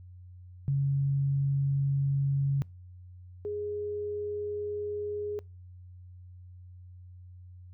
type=tone pair in turn; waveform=sine; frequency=138.59 / 415.3 Hz; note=C#3 / G#4; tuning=0 / 0 cents; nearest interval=octave + perfect fifth; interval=1900 cents; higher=second; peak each=-24 / -31 dBFS; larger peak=first; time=0.68-2.62 / 3.45-5.39 s; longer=neither; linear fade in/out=0 ms; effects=noise-tail reverb RT60 0.3 s tail -26 dB re dry + added 90 Hz sine -46 dBFS peak until 7.73 s

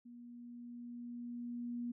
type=tone with level ramp; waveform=sine; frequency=240 Hz; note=B3; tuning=49 cents flat; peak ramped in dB=-51 to -37 dBFS; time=0.05-1.92 s; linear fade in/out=10 ms; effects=none

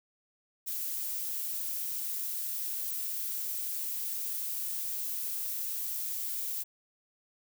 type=noise; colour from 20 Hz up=violet; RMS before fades=-35 dBFS; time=0.66-6.64 s; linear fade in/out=20 ms; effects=none

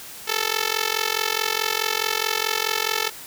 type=tone with amplitude modulation; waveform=5% pulse; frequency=440 Hz; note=A4; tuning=in tune; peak=-6 dBFS; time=0.27-3.1 s; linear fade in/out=20 ms; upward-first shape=sine; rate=44.7 Hz; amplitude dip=95%; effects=white hiss -39 dBFS RMS until 3.26 s

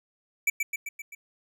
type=tone with echo; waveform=square; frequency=2315 Hz; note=D7; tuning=25 cents flat; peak=-21 dBFS; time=0.47-0.5 s; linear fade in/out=5 ms; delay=130 ms; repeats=5; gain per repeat=-4 dB; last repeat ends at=1.15 s; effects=none

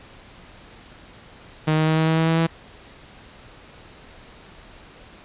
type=tone with pitch steps; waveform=sawtooth; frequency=155.56 / 156.82 / 158.1 / 159.38 / 160.67 / 161.98 / 163.29 / 164.62 Hz; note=D#3 / D#3 / D#3 / D#3 / E3 / E3 / E3 / E3; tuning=0 / +14 / +28 / +42 / -44 / -30 / -16 / -2 cents; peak=-13 dBFS; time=1.67-2.47 s; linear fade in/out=10 ms; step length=100 ms; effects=pink hiss -46 dBFS RMS until 5.24 s + resampled to 8000 Hz

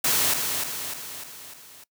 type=noise with echo; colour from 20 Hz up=white; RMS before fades=-22 dBFS; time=0.04-0.34 s; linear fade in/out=5 ms; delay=300 ms; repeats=5; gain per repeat=-5 dB; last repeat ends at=1.84 s; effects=noise-tail reverb RT60 0.1 s tail -21 dB re dry + high-pass 80 Hz 12 dB/octave

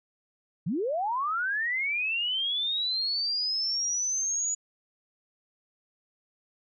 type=linear sweep; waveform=sine; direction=up; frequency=138.59 to 6890 Hz; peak=-26 dBFS; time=0.66-4.55 s; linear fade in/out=10 ms; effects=none

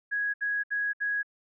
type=tone bursts; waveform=sine; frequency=1661.2 Hz; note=G#6; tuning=in tune; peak=-26 dBFS; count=4; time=0.11-1.231 s; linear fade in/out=20 ms; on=230 ms; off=67 ms; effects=none

